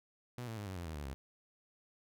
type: tone with pitch steps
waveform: sawtooth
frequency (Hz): 122.7 / 112.52 / 103.18 / 94.61 / 86.76 / 79.56 / 72.96 / 66.9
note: B2 / A2 / G#2 / F#2 / F2 / D#2 / D2 / C2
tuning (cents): -11 / +39 / -11 / +39 / -11 / +39 / -11 / +39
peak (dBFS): -37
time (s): 0.38-1.14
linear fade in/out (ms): 0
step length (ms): 95
effects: none